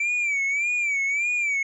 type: tone with vibrato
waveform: triangle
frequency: 2317 Hz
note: D7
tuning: 24 cents flat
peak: -20 dBFS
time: 0-1.63 s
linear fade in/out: 5 ms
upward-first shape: sine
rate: 1.7 Hz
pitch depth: 100 cents each way
effects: resampled to 22050 Hz